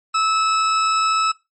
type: tone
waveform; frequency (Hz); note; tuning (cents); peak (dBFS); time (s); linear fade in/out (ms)
40% pulse; 1303; E6; -20; -15; 0.14-1.32; 10
effects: noise-tail reverb RT60 0.2 s tail -17 dB re dry + MP3 32 kbps